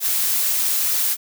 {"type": "noise", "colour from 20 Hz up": "blue", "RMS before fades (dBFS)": -20, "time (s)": [0, 1.17], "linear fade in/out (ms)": 50, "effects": []}